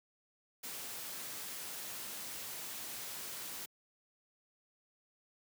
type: noise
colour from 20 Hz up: white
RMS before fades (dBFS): -44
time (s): 0.63-3.66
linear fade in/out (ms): 10
effects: high-pass 100 Hz 12 dB/octave